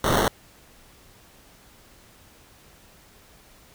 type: noise with sample-and-hold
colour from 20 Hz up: white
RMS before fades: -21 dBFS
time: 0.04-0.28 s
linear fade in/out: 2 ms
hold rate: 2450 Hz
effects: pink hiss -53 dBFS RMS until 3.74 s